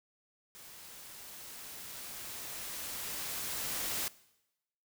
white noise with level ramp, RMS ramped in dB -52 to -35 dBFS, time 0.55-4.08 s, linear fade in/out 0 ms, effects noise-tail reverb RT60 0.9 s tail -20 dB re dry

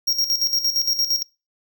square tone with tremolo, 5588 Hz, F8, in tune, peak -17 dBFS, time 0.07-1.23 s, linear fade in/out 10 ms, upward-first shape square, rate 8.7 Hz, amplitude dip 65%, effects noise-tail reverb RT60 0.3 s tail -26 dB re dry

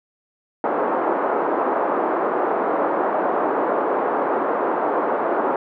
pink band-pass noise, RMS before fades -21 dBFS, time 0.64-5.56 s, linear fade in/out 2 ms, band 330 to 1200 Hz, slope 24 dB/octave, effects none

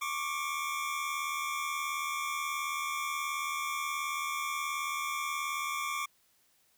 25% pulse tone pair together, 1096.1 / 1174.7 Hz, C#6 / D6, -20 / 0 cents, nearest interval minor second, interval 120 cents, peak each -33 / -31 dBFS, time 0.01-6.06 s, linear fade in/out 10 ms, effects white hiss -69 dBFS RMS until 6.77 s

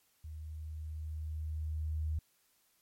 sine tone with level ramp, 77.78 Hz, D#2, in tune, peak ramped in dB -42 to -31 dBFS, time 0.24-2.19 s, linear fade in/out 5 ms, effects white hiss -72 dBFS RMS until 2.81 s + MP3 64 kbps

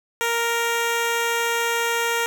10% pulse tone, 466.2 Hz, A#4, in tune, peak -12 dBFS, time 0.21-2.26 s, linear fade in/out 0 ms, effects none

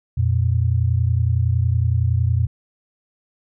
sine tone pair together, 87.5 / 118.31 Hz, F2 / A#2, +4 / +26 cents, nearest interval perfect fourth, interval 522 cents, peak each -18 dBFS, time 0.17-2.47 s, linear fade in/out 10 ms, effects none

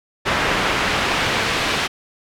brown noise with band-pass filter sweep, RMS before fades -20 dBFS, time 0.25-1.88 s, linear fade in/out 20 ms, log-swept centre 2000 to 3100 Hz, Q 0.76, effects none

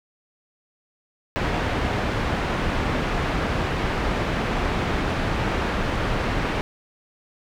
pink low-pass noise, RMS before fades -24 dBFS, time 1.36-6.61 s, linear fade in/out 0 ms, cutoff 2400 Hz, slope 12 dB/octave, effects none

